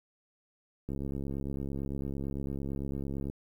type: click train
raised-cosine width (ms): 3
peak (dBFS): -24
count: 167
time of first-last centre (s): 0.89-3.299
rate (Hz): 68.9
effects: 10-bit